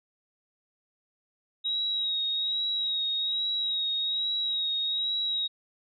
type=tone with vibrato; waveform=sine; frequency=3808 Hz; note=A#7; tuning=36 cents sharp; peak=-26 dBFS; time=1.64-5.48 s; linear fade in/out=20 ms; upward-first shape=sine; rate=1.2 Hz; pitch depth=32 cents each way; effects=none